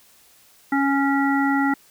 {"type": "harmonic tone", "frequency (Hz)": 277.2, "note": "C#4", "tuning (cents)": 0, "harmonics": [1, 3, 5, 7], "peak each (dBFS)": [-19, -24, -26, -27], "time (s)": [0.72, 1.74], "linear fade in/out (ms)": 5, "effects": ["white hiss -54 dBFS RMS until 1.9 s"]}